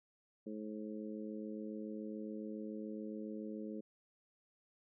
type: harmonic tone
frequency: 107.1 Hz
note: A2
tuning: 46 cents flat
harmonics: 2 / 3 / 4 / 5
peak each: -44 / -47 / -49 / -52 dBFS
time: 0.46-3.81 s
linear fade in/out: 10 ms
effects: none